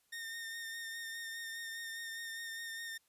sawtooth tone with vibrato, 1827 Hz, A#6, 35 cents flat, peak -38 dBFS, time 0.12-2.98 s, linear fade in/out 10 ms, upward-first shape sine, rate 4.9 Hz, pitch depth 21 cents each way, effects white hiss -75 dBFS RMS until 3.08 s + resampled to 32000 Hz

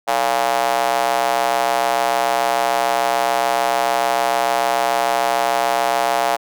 square tone with high-pass filter, 63.4 Hz, B1, 46 cents sharp, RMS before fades -18 dBFS, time 0.07-6.37 s, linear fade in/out 20 ms, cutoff 720 Hz, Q 3.4, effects none

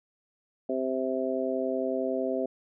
harmonic tone, 130.81 Hz, C3, in tune, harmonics 2 / 3 / 4 / 5, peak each -32 / -32 / -32 / -32 dBFS, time 0.69-2.46 s, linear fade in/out 5 ms, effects none

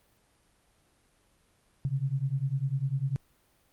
sine beating tone pair, 130.81 / 140.81 Hz, C3 / C#3, 0 / +27 cents, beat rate 10 Hz, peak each -30 dBFS, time 1.85-3.16 s, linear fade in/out 0 ms, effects pink hiss -67 dBFS RMS until 3.72 s + Opus 32 kbps

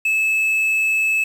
triangle tone with quantisation, 2605 Hz, E7, 21 cents flat, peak -14 dBFS, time 0.05-1.24 s, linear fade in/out 5 ms, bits 7, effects none

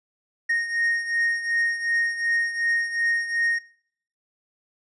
triangle beating tone pair, 1858 / 1860.7 Hz, A#6 / A#6, -6 / -4 cents, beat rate 2.7 Hz, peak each -21 / -27 dBFS, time 0.49-3.59 s, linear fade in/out 10 ms, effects noise-tail reverb RT60 0.6 s tail -21 dB re dry + resampled to 24000 Hz

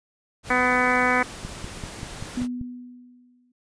pink noise, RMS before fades -38 dBFS, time 0.43-2.48 s, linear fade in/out 50 ms
harmonic tone, 250.2 Hz, B3, 23 cents sharp, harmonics 1 / 2 / 3 / 4 / 5 / 6 / 7 / 8 / 9, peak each -27 / -27 / -27 / -27 / -27 / -27 / -27 / -27 / -27 dBFS, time 0.5-1.23 s, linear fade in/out 5 ms
click train, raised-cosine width 5 ms, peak -21 dBFS, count 7, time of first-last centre 1.45-2.613 s, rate 5.16 Hz
sine tone with exponential decay, 246.9 Hz, B3, in tune, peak -22 dBFS, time 2.37-3.52 s, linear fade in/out 5 ms, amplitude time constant 250 ms
effects resampled to 22050 Hz

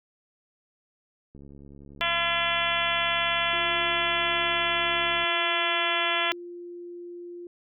click train, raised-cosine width 3 ms, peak -35 dBFS, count 274, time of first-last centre 1.35-5.239 s, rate 70.2 Hz
harmonic tone, 339.9 Hz, F4, 47 cents flat, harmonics 2 / 3 / 4 / 5 / 6 / 7 / 8 / 9 / 10, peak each -32 / -32 / -32 / -32 / -32 / -32 / -32 / -32 / -32 dBFS, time 2.01-6.32 s, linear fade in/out 0 ms
sine tone, 349.2 Hz, F4, in tune, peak -37 dBFS, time 3.53-7.47 s, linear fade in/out 2 ms
effects none

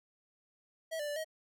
square tone with pitch steps, 647 / 590 / 585 / 632 Hz, E5 / D5 / D5 / D#5, -32 / +8 / -7 / +27 cents, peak -36 dBFS, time 0.91-1.246 s, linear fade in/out 20 ms, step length 84 ms, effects none

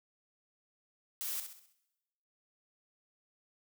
blue noise with echo, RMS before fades -38 dBFS, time 1.21-1.4 s, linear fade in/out 0 ms, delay 65 ms, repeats 5, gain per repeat -7 dB, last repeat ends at 1.725 s, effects noise-tail reverb RT60 1.0 s tail -20 dB re dry

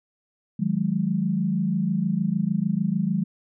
sine tone cluster, 155.2 / 182.2 / 208.7 Hz, D#3 / F#3 / G#3, -4 / -26 / +9 cents, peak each -28 / -24 / -25 dBFS, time 0.59-3.24 s, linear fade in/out 10 ms, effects none

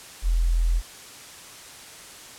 sine tone, 42 Hz, E1, 33 cents sharp, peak -18 dBFS, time 0.22-0.82 s, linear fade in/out 50 ms, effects white hiss -43 dBFS RMS until 2.38 s + low-pass 10000 Hz 12 dB/octave

